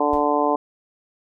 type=harmonic tone; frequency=146.83 Hz; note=D3; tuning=in tune; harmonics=2 / 3 / 4 / 5 / 6 / 7; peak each=-24 / -24 / -24 / -24 / -24 / -24 dBFS; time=0-0.56 s; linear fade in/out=5 ms
type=noise with exponential decay; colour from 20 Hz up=brown; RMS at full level=-31 dBFS; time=0.13-0.32 s; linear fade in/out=2 ms; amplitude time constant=40 ms
effects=none